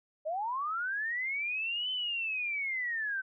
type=linear two-way sweep; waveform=sine; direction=up then down; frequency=591 to 3059 to 1516 Hz; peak=-31 dBFS; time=0.25-3.22 s; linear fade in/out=20 ms; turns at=1.91 s; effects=none